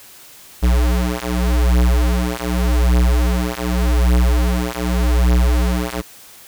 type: beating tone pair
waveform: square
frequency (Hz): 60.2 / 61.05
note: B1 / B1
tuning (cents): -44 / -19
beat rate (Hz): 0.85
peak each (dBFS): -17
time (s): 0.62-6.02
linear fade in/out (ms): 20
effects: white hiss -42 dBFS RMS until 6.47 s